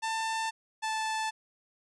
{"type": "tone pair in turn", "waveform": "sawtooth", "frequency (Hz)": [892, 877.2], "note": ["A5", "A5"], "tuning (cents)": [23, -6], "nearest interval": "unison", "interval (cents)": 29, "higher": "first", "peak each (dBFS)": -26, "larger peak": "neither", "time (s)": [[0.02, 0.51], [0.82, 1.31]], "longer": "neither", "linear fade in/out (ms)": 20, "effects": ["resampled to 22050 Hz"]}